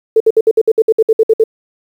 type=tone bursts; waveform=sine; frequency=443.5 Hz; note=A4; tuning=14 cents sharp; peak=-5 dBFS; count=13; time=0.16-1.439 s; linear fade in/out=5 ms; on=43 ms; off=60 ms; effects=7-bit